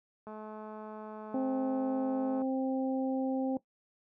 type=click train; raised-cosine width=1 ms; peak=-32 dBFS; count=463; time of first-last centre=0.27-2.419 s; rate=215 Hz
type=harmonic tone; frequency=263.4 Hz; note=C4; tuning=12 cents sharp; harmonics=1 / 2 / 3; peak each=-30 / -36 / -40 dBFS; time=1.34-3.57 s; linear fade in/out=2 ms
effects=noise-tail reverb RT60 0.1 s tail -17 dB re dry + high-pass 80 Hz 12 dB/octave